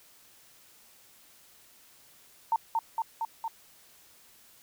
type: tone with echo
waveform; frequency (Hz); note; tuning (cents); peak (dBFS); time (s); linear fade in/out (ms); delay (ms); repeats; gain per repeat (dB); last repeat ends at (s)
sine; 907; A#5; -48; -22; 2.52-2.56; 2; 230; 4; -2; 3.48
effects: white hiss -58 dBFS RMS until 4.62 s